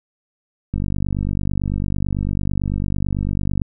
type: click train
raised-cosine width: 5 ms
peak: -10 dBFS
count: 142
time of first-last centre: 0.74-3.618 s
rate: 49 Hz
effects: none